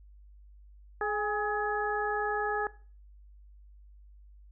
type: harmonic tone with a mistuned harmonic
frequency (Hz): 422.3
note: G#4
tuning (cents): +29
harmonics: 1 / 2 / 3 / 4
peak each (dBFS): -32 / -33 / -36 / -34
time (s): 1.01-2.67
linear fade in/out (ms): 2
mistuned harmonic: 2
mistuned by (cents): -45
effects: noise-tail reverb RT60 0.4 s tail -19 dB re dry + added 50 Hz sine -51 dBFS peak until 4.51 s